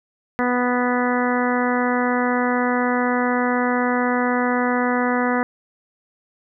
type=harmonic tone; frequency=246.9 Hz; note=B3; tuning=in tune; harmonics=1 / 2 / 3 / 4 / 5 / 6 / 7 / 8; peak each=-21 / -24 / -26 / -27 / -28 / -29 / -29 / -30 dBFS; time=0.39-5.43 s; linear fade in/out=0 ms; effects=none